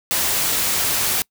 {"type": "noise", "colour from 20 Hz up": "white", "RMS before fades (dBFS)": -20, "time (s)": [0.11, 1.22], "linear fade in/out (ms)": 0, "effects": ["noise-tail reverb RT60 0.1 s tail -26 dB re dry"]}